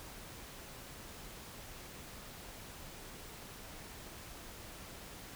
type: silence
effects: pink hiss -50 dBFS RMS until 5.35 s